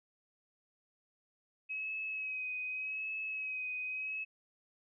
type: tone with vibrato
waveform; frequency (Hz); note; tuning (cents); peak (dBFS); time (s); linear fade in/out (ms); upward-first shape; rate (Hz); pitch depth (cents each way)
sine; 2547; D#7; +40; -36; 1.69-4.25; 20; sine; 0.85; 31
effects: none